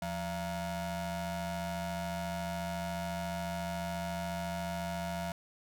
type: ring-modulated tone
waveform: 35% pulse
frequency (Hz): 253.3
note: B3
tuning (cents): +44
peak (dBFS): -30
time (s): 0.02-5.32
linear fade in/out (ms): 2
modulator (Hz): 427
effects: none